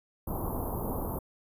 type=band-stop noise; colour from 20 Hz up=pink; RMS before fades=-33 dBFS; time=0.27-1.19 s; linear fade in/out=5 ms; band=1100 to 12000 Hz; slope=48 dB/octave; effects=resampled to 32000 Hz